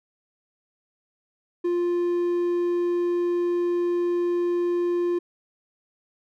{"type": "tone", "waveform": "triangle", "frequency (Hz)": 349.7, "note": "F4", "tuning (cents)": 2, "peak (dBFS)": -19, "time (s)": [1.64, 5.19], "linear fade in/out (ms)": 10, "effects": []}